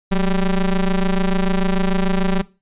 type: ring-modulated tone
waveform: square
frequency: 98 Hz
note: G2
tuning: in tune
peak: -12 dBFS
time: 0.11-2.42 s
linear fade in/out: 10 ms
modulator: 84.6 Hz
effects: noise-tail reverb RT60 0.3 s tail -21 dB re dry + resampled to 8000 Hz